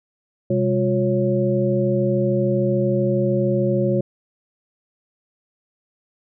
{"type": "tone cluster", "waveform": "sine", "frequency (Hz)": [128.1, 201.2, 357.3, 551], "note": ["C3", "G3", "F4", "C#5"], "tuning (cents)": [-36, 45, 40, -11], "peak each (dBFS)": -22, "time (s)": [0.5, 4.01], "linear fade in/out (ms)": 5, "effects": []}